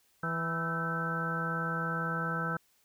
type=harmonic tone with a mistuned harmonic; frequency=164.81 Hz; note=E3; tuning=in tune; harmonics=1 / 2 / 3 / 4 / 5 / 6 / 8 / 9; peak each=-35 / -46 / -41 / -46 / -46 / -45 / -35 / -36 dBFS; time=0.23-2.57 s; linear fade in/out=5 ms; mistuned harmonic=9; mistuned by=+61 cents; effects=white hiss -69 dBFS RMS until 2.84 s